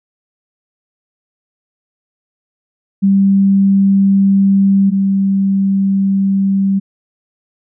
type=tone pair in turn; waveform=sine; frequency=196 / 195.16 Hz; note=G3 / G3; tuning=0 / -7 cents; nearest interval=unison; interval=7 cents; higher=first; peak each=-7 / -10 dBFS; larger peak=first; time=3.02-4.91 / 4.91-6.8 s; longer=neither; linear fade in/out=20 ms; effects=none